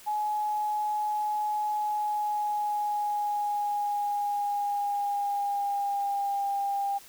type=tone with pitch glide; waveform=sine; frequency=843 to 799.8 Hz; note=G#5 to G5; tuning=+26 to +35 cents; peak=-26 dBFS; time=0.06-6.99 s; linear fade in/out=20 ms; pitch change=-91 cents; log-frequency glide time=1.74-6.48 s; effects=white hiss -51 dBFS RMS until 7.08 s